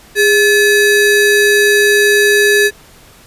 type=ring-modulated tone; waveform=square; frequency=1068 Hz; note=C6; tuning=35 cents sharp; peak=-5 dBFS; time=0.15-2.71 s; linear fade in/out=50 ms; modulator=657 Hz; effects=pink hiss -42 dBFS RMS until 3.26 s + resampled to 32000 Hz